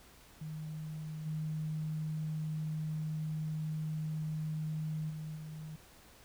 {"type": "tone with level steps", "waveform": "sine", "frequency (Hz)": 155.56, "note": "D#3", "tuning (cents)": 0, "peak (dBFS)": [-39, -34, -39, -42], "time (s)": [0.41, 5.76], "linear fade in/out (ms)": 5, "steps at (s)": [1.25, 5.09, 5.35], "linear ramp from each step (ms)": 20, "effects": ["added 60 Hz sine -67 dBFS peak until 6.24 s", "pink hiss -59 dBFS RMS until 6.24 s"]}